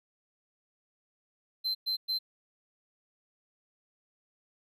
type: tone bursts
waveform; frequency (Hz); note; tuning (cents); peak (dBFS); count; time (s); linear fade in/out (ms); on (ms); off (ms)
triangle; 4097; C8; -37; -27; 3; 1.64-2.19; 20; 110; 110
effects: none